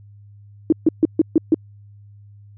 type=tone bursts; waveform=sine; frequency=318.9 Hz; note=D#4; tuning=43 cents sharp; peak=-9 dBFS; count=6; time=0.7-1.544 s; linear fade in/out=2 ms; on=24 ms; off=140 ms; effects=added 102 Hz sine -42 dBFS peak until 2.57 s